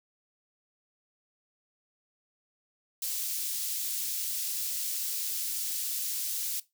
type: high-pass noise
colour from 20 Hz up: white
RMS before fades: -33 dBFS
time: 3.02-6.6 s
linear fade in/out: 5 ms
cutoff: 4300 Hz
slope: 12 dB/octave
effects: noise-tail reverb RT60 0.2 s tail -18 dB re dry